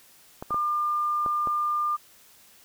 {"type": "clicks", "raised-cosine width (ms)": 1, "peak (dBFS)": -20, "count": 5, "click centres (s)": [0.425, 0.507, 0.544, 1.262, 1.473]}
{"type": "tone", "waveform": "sine", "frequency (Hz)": 1200, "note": "D6", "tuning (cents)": 37, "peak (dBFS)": -23, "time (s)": [0.5, 1.97], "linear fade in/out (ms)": 20}
{"effects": ["white hiss -55 dBFS RMS until 2.64 s"]}